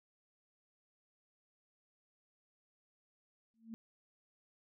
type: tone with exponential growth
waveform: sine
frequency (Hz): 225.7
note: A3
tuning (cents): +44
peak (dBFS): -40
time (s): 3.54-3.74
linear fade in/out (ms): 0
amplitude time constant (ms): 43
effects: none

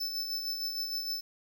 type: tone with tremolo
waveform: square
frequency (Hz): 5274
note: E8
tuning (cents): 0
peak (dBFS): -31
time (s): 0-1.21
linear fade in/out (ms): 10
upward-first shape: sine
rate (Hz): 6.5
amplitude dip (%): 45
effects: 10-bit

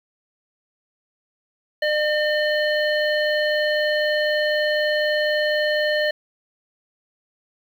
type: harmonic tone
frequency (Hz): 604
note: D5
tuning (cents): +48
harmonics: 1 / 3 / 5 / 7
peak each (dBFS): -20 / -23 / -30 / -31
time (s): 1.82-6.11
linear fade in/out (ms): 5
effects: 8-bit

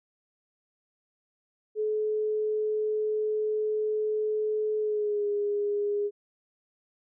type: tone with pitch glide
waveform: sine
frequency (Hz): 428.5 to 411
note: A4 to G#4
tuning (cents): -46 to -18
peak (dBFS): -25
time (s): 1.75-6.11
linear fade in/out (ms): 50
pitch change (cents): -72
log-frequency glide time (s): 4.79-5.27
effects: none

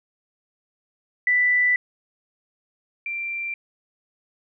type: tone pair in turn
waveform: sine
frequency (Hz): 1980 / 2360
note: B6 / D7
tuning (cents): +4 / +8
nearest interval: minor third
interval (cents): 304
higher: second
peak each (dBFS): -16 / -26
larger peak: first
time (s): 1.27-1.76 / 3.06-3.54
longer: first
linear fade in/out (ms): 2
effects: none

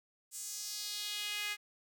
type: tone with high-pass filter sweep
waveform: sawtooth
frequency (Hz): 415.3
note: G#4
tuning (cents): 0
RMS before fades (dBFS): -40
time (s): 0.31-1.57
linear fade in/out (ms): 50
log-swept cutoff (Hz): 7900 to 2100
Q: 2.2
effects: none

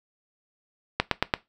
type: click train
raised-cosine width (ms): 0.3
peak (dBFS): -4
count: 4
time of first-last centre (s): 1-1.339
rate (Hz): 8.86
effects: noise-tail reverb RT60 0.2 s tail -19 dB re dry

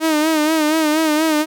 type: tone with vibrato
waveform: sawtooth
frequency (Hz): 311.1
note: D#4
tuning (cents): 0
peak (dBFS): -10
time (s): 0-1.46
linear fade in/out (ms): 50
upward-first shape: sine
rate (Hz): 4.2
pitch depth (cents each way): 64
effects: none

